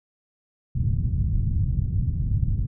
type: low-pass noise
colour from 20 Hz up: white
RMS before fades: -23 dBFS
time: 0.75-2.67 s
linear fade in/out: 10 ms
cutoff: 130 Hz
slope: 24 dB/octave
effects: none